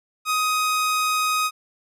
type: tone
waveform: sawtooth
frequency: 1254 Hz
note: D#6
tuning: 13 cents sharp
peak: -16 dBFS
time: 0.25-1.51 s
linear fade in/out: 50 ms
effects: resampled to 32000 Hz